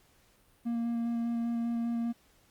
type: tone with vibrato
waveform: triangle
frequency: 233.7 Hz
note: A#3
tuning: 5 cents sharp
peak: -27 dBFS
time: 0.65-2.13 s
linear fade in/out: 20 ms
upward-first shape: square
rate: 5 Hz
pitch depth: 9 cents each way
effects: pink hiss -65 dBFS RMS until 2.5 s + Opus 48 kbps